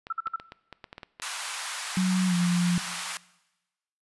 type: clicks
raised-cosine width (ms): 0.3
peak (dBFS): -24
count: 10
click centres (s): 0.069 / 0.271 / 0.399 / 0.521 / 0.727 / 0.842 / 0.929 / 0.981 / 1.032 / 1.199
type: tone bursts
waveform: sine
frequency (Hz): 1329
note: E6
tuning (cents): +14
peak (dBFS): -26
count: 4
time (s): 0.1-0.361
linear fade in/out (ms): 5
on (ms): 27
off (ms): 51
type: high-pass noise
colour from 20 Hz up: pink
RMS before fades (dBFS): -34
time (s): 1.22-3.17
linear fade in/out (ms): 0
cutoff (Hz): 930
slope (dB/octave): 24
type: tone with pitch glide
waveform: sine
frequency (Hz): 185.1 to 176.13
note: F#3 to F3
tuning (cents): +1 to +15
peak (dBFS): -21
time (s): 1.97-2.78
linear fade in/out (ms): 2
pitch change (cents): -86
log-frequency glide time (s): 2.27-2.34
effects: noise-tail reverb RT60 1.0 s tail -20 dB re dry + resampled to 24000 Hz